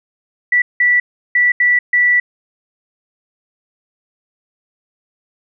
sine tone bursts at uneven times, 1960 Hz, B6, 14 cents flat, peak -9 dBFS, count 5, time 0.52-0.62 / 0.8-1 / 1.35-1.52 / 1.6-1.79 / 1.93-2.2 s, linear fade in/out 5 ms, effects none

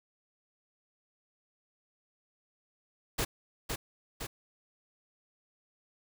pink noise with echo, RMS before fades -31 dBFS, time 3.18-3.25 s, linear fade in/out 10 ms, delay 510 ms, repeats 2, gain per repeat -4 dB, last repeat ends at 4.27 s, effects none

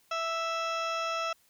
harmonic tone with a mistuned harmonic, 659.3 Hz, E5, in tune, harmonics 1 / 2 / 3 / 4 / 5 / 6 / 8 / 9 / 10, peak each -35 / -32 / -46 / -38 / -43 / -48 / -44 / -50 / -51 dBFS, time 0.11-1.33 s, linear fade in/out 5 ms, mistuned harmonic 9, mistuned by -60 cents, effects white hiss -66 dBFS RMS until 1.49 s

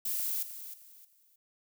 violet noise with echo, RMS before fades -33 dBFS, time 0.05-0.43 s, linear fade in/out 5 ms, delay 310 ms, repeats 3, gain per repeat -11 dB, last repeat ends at 1.36 s, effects none

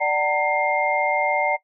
sine tone cluster, 590 / 756 / 913 / 2113 Hz, D5 / F#5 / A#5 / C7, +8 / +37 / -36 / +16 cents, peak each -24 dBFS, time 0-1.57 s, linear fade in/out 20 ms, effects noise-tail reverb RT60 0.1 s tail -18 dB re dry

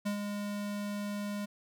square tone with ADSR envelope, 205 Hz, G#3, 22 cents flat, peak -30 dBFS, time 0.05-1.46 s, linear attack 16 ms, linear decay 99 ms, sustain -5 dB, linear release 14 ms, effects none

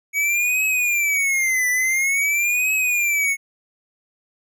square tone with vibrato, 2254 Hz, C#7, 28 cents sharp, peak -18 dBFS, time 0.13-3.37 s, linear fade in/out 50 ms, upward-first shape triangle, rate 0.48 Hz, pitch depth 230 cents each way, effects none

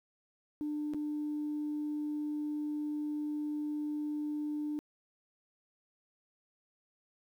sine tone with dropouts, 298.6 Hz, D4, 29 cents sharp, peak -32 dBFS, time 0.61-4.79 s, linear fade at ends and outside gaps 0 ms, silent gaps 0.936-0.945 s, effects tanh soft clip ceiling -29 dBFS + 11-bit

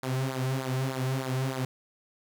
sawtooth tone with flanger, 131.1 Hz, C3, 4 cents sharp, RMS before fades -30 dBFS, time 0.03-1.65 s, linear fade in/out 2 ms, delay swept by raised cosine 0.34 to 4.34 ms, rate 3.3 Hz, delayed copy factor -0.75, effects 10-bit

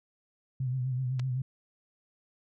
sine tone with vibrato, 128.3 Hz, C3, 34 cents flat, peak -28 dBFS, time 0.6-1.42 s, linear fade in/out 5 ms, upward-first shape sine, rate 7.9 Hz, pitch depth 60 cents each way
clicks, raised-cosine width 0.2 ms, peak -26 dBFS, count 2, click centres 1.195 / 1.198 s
effects none

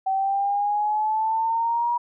sine exponential sweep, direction up, 764 to 961 Hz, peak -20 dBFS, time 0.06-1.98 s, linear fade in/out 10 ms, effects none

